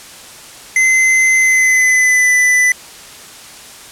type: tone with pitch glide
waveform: square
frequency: 2056 to 1995.2 Hz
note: C7 to B6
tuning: -31 to +17 cents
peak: -9 dBFS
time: 0.76-2.72 s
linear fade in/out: 2 ms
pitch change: -52 cents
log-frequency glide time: 1.37-2.32 s
effects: white hiss -35 dBFS RMS until 3.91 s + low-pass 10000 Hz 12 dB/octave